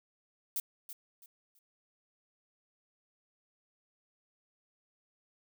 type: noise with echo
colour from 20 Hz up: violet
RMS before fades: -34 dBFS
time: 0.56-0.6 s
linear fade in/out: 2 ms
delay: 330 ms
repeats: 3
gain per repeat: -11 dB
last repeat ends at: 1.59 s
effects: none